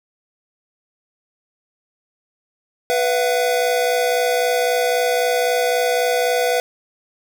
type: chord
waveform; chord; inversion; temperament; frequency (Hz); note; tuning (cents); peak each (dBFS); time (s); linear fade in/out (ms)
square; B suspended fourth; none; equal with one note detuned; 493.9 / 676.2 / 740; B4 / E5 / F#5; 0 / +44 / 0; -19 / -22 / -25; 2.9-6.6; 0
effects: none